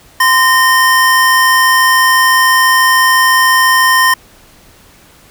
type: tone pair together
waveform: square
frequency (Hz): 1031 / 1837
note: C6 / A#6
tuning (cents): -26 / -26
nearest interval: minor seventh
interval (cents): 1000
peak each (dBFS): -10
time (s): 0.2-4.14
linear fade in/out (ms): 5
effects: pink hiss -43 dBFS RMS until 5.3 s